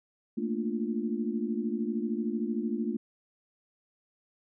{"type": "chord", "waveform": "sine", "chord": "Bb major seventh", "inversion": "third", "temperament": "equal", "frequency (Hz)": [220, 233.1, 293.7, 349.2], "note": ["A3", "Bb3", "D4", "F4"], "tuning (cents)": [0, 0, 0, 0], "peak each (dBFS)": [-32, -33, -37, -36], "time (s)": [0.37, 2.97], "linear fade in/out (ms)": 10, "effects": []}